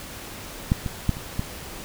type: clicks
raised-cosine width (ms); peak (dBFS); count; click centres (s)
5; -6 / -15 / -7 / -23 / -12; 5; 0.719 / 0.862 / 1.093 / 1.169 / 1.394
effects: pink hiss -38 dBFS RMS until 1.84 s